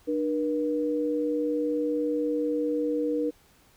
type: tone pair together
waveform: sine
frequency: 300 / 480.2 Hz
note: D4 / B4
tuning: +37 / -49 cents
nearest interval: minor sixth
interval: 814 cents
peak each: -27 dBFS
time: 0.07-3.31 s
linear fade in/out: 20 ms
effects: pink hiss -60 dBFS RMS until 3.76 s